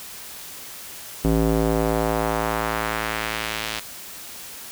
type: tone with band-pass filter sweep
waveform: square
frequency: 55 Hz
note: A1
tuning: in tune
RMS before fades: -23 dBFS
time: 1.24-3.8 s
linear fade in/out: 10 ms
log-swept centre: 290 to 3700 Hz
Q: 1
effects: white hiss -38 dBFS RMS until 4.71 s